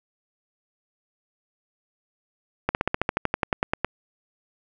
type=slowing click train; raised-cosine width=0.5 ms; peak=-6 dBFS; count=15; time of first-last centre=2.69-3.846 s; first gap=59 ms; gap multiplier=1.05; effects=none